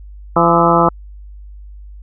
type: harmonic tone with a mistuned harmonic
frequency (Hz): 169.9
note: F3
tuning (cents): -47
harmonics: 1 / 2 / 3 / 4 / 5 / 6 / 7 / 8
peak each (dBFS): -17 / -17 / -17 / -17 / -17 / -17 / -17 / -17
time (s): 0.36-0.89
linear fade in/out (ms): 5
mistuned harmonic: 8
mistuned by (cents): -78
effects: added 50 Hz sine -32 dBFS peak until 2.02 s